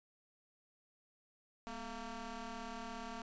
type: ring-modulated tone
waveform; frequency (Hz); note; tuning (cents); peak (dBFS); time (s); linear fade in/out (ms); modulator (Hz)
15% pulse; 225.7; A3; +44; -34; 1.67-3.22; 0; 470
effects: resampled to 16000 Hz